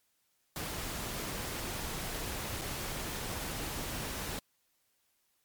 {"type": "noise with dropouts", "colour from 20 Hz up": "pink", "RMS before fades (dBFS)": -38, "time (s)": [0.56, 4.39], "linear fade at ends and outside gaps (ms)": 1, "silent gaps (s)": [2.613, 2.617], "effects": ["white hiss -75 dBFS RMS until 5.44 s", "MP3 96 kbps"]}